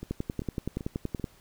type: two click trains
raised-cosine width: 3 ms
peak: -17 / -24 dBFS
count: 13 / 4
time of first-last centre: 0.11-1.242 / 0.03-1.197 s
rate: 10.6 / 2.57 Hz
effects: pink hiss -59 dBFS RMS until 1.4 s